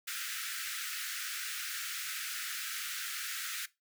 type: high-pass noise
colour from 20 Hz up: pink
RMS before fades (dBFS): -39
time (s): 0.07-3.66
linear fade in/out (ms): 10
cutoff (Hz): 1300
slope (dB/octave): 96
effects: noise-tail reverb RT60 0.2 s tail -18 dB re dry